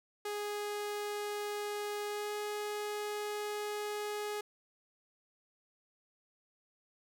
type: tone with pitch glide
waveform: sawtooth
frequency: 414.5 to 417.6 Hz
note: G#4 to G#4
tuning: -3 to +10 cents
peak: -32 dBFS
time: 0.25-4.41 s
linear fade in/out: 5 ms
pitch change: +13 cents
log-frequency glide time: 2.07-2.33 s
effects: none